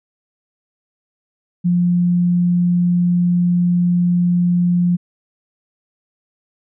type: tone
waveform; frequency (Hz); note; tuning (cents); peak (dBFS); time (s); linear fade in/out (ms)
sine; 176; F3; +14; -12; 1.64-4.97; 20
effects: none